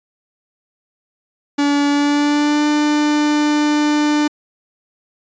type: tone with pitch glide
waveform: 45% pulse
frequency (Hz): 286.9 to 297.9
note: D4 to D4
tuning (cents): -40 to +25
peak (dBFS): -13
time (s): 1.58-4.28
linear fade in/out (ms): 10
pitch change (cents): +65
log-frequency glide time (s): 1.89-2.66
effects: resampled to 16000 Hz